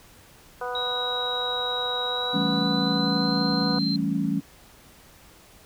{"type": "harmonic tone", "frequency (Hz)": 246.9, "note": "B3", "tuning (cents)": 0, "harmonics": [2, 3, 4, 5, 6], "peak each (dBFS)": [-32, -34, -35, -36, -37], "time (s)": [0.61, 3.79], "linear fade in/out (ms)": 5}
{"type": "tone with pitch glide", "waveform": "sine", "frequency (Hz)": [3837, 4136], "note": ["A#7", "C8"], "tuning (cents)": [49, -21], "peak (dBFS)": -27, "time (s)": [0.75, 3.96], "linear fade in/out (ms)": 2, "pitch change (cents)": 130, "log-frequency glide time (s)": [2.07, 3.4]}
{"type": "chord", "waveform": "sine", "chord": "A dominant seventh", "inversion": "second", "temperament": "equal", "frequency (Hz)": [164.81, 196, 220, 277.2], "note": ["E3", "G3", "A3", "C#4"], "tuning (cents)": [0, 0, 0, 0], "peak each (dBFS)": [-29, -27, -29, -27], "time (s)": [2.33, 4.41], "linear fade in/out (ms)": 20}
{"effects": ["pink hiss -52 dBFS RMS until 5.65 s"]}